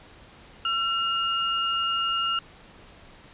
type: tone pair together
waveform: sine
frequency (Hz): 1355.9 / 2840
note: E6 / F7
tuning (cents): +48 / +28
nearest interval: octave + minor second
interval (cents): 1280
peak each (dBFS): -26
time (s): 0.65-2.39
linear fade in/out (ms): 2
effects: pink hiss -50 dBFS RMS until 3.33 s + resampled to 8000 Hz